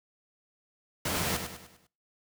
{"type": "noise with echo", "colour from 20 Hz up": "pink", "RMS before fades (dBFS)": -30, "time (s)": [1.05, 1.37], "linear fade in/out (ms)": 5, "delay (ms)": 100, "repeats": 5, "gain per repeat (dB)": -7, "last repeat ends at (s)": 1.87, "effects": ["noise-tail reverb RT60 0.4 s tail -23 dB re dry", "high-pass 80 Hz 12 dB/octave"]}